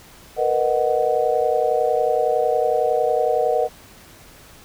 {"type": "chord", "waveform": "sine", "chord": "B major seventh", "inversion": "third", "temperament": "just", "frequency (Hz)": [463, 493.9, 617.4, 740.8], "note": ["A#4", "B4", "D#5", "F#5"], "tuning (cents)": [-12, 0, -14, 2], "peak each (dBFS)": -22, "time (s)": [0.36, 3.69], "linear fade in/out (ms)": 50, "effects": ["pink hiss -46 dBFS RMS until 4.64 s"]}